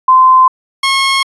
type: tone pair in turn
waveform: sine / 15% pulse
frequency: 1034 / 1084.4 Hz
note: C6 / C#6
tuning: -21 / -38 cents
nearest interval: minor second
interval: 83 cents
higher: second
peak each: -3 dBFS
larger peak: neither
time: 0.08-0.48 / 0.83-1.23 s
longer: neither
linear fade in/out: 5 ms
effects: resampled to 22050 Hz